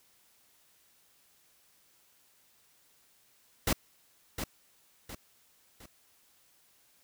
pink noise with echo, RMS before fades -27 dBFS, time 3.67-3.73 s, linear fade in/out 5 ms, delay 710 ms, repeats 3, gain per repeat -8 dB, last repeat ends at 5.86 s, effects white hiss -66 dBFS RMS until 7.03 s

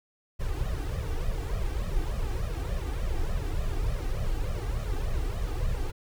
brown noise with flanger, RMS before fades -29 dBFS, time 0.39-5.92 s, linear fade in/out 20 ms, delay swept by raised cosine 1.6 to 2.6 ms, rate 3.4 Hz, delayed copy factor +0.95, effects none

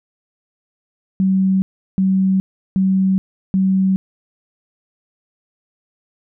sine tone bursts, 190.4 Hz, F#3, 50 cents sharp, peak -12 dBFS, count 4, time 1.2-3.96 s, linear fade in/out 0 ms, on 420 ms, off 360 ms, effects none

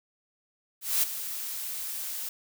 blue noise with ADSR envelope, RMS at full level -23 dBFS, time 0.81-2.29 s, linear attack 220 ms, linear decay 12 ms, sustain -12 dB, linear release 4 ms, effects none

